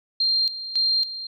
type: tone with tremolo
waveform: sine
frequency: 4186 Hz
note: C8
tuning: in tune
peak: -18 dBFS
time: 0.2-1.27 s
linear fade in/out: 5 ms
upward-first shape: square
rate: 1.8 Hz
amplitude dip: 75%
effects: none